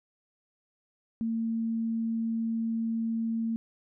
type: tone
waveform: sine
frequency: 226.8 Hz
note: A#3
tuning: 47 cents flat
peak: -27 dBFS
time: 1.21-3.56 s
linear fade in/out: 0 ms
effects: none